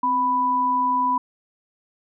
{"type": "tone pair together", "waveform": "sine", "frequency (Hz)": [259.2, 990], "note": ["C4", "B5"], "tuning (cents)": [-16, 4], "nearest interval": "octave + major seventh", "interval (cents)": 2320, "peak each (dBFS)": [-29, -18], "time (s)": [0.03, 1.18], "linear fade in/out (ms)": 5, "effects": []}